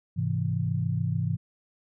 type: chord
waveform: sine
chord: Ab augmented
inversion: none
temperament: equal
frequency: 103.83 / 130.81 / 164.81 Hz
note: Ab2 / C3 / E3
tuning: 0 / 0 / 0 cents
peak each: -29 dBFS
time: 0.16-1.37 s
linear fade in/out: 20 ms
effects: none